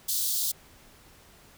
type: high-pass noise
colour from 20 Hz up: white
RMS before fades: -28 dBFS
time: 0.08-0.52 s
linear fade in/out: 10 ms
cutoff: 3500 Hz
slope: 48 dB/octave
effects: pink hiss -55 dBFS RMS until 1.57 s